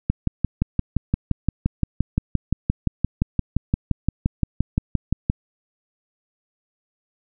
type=click train; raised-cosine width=5 ms; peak=-6 dBFS; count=31; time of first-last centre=0.1-5.299 s; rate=5.77 Hz; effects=none